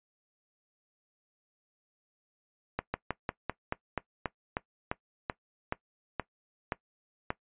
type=slowing click train; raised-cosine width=0.5 ms; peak=-15 dBFS; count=15; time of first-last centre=2.79-7.304 s; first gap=150 ms; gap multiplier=1.11; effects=noise-tail reverb RT60 0.1 s tail -19 dB re dry + resampled to 8000 Hz